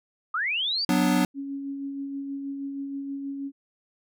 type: linear sweep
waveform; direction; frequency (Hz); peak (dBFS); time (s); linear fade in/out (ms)
sine; up; 1174.7 to 4800; -24; 0.34-0.85; 5
type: chord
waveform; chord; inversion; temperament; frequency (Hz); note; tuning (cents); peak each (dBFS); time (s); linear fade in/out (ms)
square; B minor; second; equal; 185 / 246.9 / 293.7; F#3 / B3 / D4; 0 / 0 / 0; -25; 0.89-1.25; 2
type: tone with tremolo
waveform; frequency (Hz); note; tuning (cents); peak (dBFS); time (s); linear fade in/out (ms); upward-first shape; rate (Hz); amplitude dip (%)
sine; 277.2; C#4; 0; -29; 1.34-3.52; 50; sine; 6.3; 30
effects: none